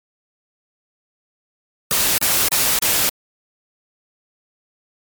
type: noise bursts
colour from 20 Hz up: white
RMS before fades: -17 dBFS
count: 4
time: 1.91-3.092 s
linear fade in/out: 0 ms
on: 270 ms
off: 34 ms
effects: MP3 96 kbps